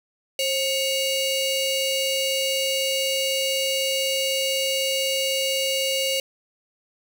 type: ring-modulated tone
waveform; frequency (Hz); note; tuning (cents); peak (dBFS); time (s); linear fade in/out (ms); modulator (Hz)
sawtooth; 1684; G#6; +24; -15; 0.39-6.2; 2; 1150
effects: none